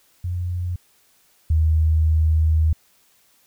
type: tone pair in turn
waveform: sine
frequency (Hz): 88.7 / 79.02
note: F2 / D#2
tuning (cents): +27 / +27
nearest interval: major second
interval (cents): 200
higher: first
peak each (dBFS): -22 / -14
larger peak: second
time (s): 0.24-0.76 / 1.5-2.73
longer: second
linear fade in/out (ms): 5
effects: white hiss -59 dBFS RMS until 3.46 s